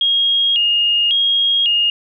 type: tone with vibrato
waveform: sine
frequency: 3048 Hz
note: G7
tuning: 49 cents flat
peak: -12 dBFS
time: 0.01-1.9 s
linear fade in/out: 2 ms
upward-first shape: square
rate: 0.91 Hz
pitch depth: 120 cents each way
effects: none